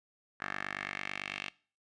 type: tone with band-pass filter sweep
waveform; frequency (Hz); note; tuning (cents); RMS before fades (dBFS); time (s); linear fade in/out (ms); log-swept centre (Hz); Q
10% pulse; 49; G1; 0; -40; 0.4-1.5; 10; 1600 to 2700; 2.9
effects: noise-tail reverb RT60 0.4 s tail -21 dB re dry + resampled to 22050 Hz

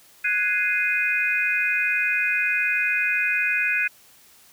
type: chord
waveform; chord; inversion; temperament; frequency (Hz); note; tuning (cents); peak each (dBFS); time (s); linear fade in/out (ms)
sine; Ab dominant seventh; third; equal; 1480 / 1661.2 / 2093 / 2489; Gb6 / Ab6 / C7 / Eb7; 0 / 0 / 0 / 0; -27 / -27 / -28 / -22; 0.24-3.88; 10
effects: white hiss -53 dBFS RMS until 4.52 s

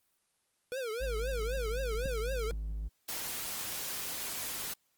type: tone with vibrato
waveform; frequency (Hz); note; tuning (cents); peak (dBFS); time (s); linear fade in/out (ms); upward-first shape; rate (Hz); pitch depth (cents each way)
square; 481.9; B4; -43; -35; 0.72-2.51; 0; triangle; 3.9; 230
type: tone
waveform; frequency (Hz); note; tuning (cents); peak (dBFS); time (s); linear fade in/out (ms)
triangle; 52.6; G#1; +23; -32; 1-2.89; 20
type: click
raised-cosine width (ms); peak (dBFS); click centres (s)
5; -26; 2.058
type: noise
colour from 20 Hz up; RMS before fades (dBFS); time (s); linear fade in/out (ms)
white; -38; 3.08-4.74; 10
effects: white hiss -75 dBFS RMS until 4.97 s + Opus 24 kbps

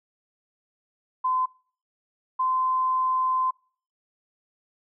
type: tone pair in turn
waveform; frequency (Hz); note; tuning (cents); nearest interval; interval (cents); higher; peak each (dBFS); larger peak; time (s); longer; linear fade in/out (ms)
sine; 1025 / 1032.1; C6 / C6; -36 / -24; unison; 12; second; -21; neither; 1.24-1.46 / 2.39-3.51; second; 10
effects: noise-tail reverb RT60 0.5 s tail -26 dB re dry

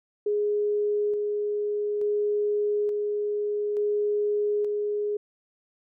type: tone with tremolo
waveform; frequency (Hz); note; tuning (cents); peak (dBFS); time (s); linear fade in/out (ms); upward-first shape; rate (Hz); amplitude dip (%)
sine; 415.6; G#4; +1; -22; 0.26-5.17; 5; square; 0.57; 25
effects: none

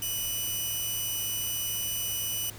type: tone pair together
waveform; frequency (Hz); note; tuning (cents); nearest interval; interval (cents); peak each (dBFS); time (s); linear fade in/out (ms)
5% pulse; 2494 / 2962; D#7 / F#7; +3 / +1; minor third; 298; -32 / -21; 0.02-2.5; 2
effects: added 107 Hz sine -47 dBFS peak until 2.58 s + pink hiss -47 dBFS RMS until 2.58 s

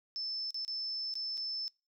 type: tone with dropouts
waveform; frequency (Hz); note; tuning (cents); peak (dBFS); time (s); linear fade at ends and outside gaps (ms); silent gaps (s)
sine; 5274; E8; 0; -35; 0.16-1.68; 0; 0.506-0.544 / 0.649-0.679 / 1.139-1.154 / 1.372-1.377
effects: noise-tail reverb RT60 0.3 s tail -23 dB re dry

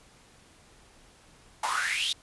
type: noise with high-pass filter sweep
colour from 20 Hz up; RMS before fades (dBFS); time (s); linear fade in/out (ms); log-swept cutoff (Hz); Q
pink; -29; 1.63-2.13; 5; 860 to 3900; 8.6
effects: pink hiss -57 dBFS RMS until 2.22 s + resampled to 24000 Hz

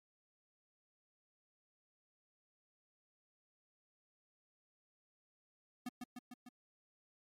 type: tone with echo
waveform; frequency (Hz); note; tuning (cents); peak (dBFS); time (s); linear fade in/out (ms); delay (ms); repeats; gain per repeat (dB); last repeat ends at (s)
square; 246.4; B3; -4; -40; 5.86-5.89; 5; 150; 4; -3; 6.49
effects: MP3 64 kbps

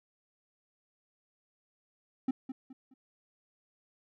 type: tone with echo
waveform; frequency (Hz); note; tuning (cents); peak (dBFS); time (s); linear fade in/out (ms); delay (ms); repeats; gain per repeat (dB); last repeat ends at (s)
triangle; 261.6; C4; 0; -24; 2.28-2.31; 5; 210; 3; -10; 2.94
effects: none

